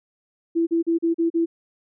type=tone bursts; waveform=sine; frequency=333.1 Hz; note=E4; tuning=18 cents sharp; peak=-17 dBFS; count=6; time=0.55-1.46 s; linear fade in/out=20 ms; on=120 ms; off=38 ms; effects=none